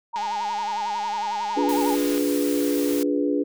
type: tone with vibrato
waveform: sine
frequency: 880 Hz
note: A5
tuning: in tune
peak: -24 dBFS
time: 0.13-1.96 s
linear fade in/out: 20 ms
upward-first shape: sine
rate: 11 Hz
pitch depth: 140 cents each way
type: click train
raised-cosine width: 0.2 ms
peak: -20 dBFS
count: 417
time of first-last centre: 0.16-2.179 s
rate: 206 Hz
type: chord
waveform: sine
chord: D diminished seventh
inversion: none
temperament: equal with one note detuned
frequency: 289.3 / 349.2 / 415.3 / 493.9 Hz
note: D4 / F4 / Ab4 / Cb5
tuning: -26 / 0 / 0 / 0 cents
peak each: -22 / -28 / -27 / -28 dBFS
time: 1.56-3.44 s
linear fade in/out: 20 ms
type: noise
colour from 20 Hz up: white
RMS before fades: -34 dBFS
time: 1.69-3.03 s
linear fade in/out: 0 ms
effects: none